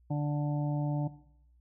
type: harmonic tone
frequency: 146.83 Hz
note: D3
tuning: in tune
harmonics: 1 / 2 / 4 / 5 / 6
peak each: -29 / -35 / -41 / -43 / -45 dBFS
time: 0.1-1.08 s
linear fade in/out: 10 ms
effects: noise-tail reverb RT60 0.7 s tail -17 dB re dry + added 60 Hz sine -60 dBFS peak until 1.6 s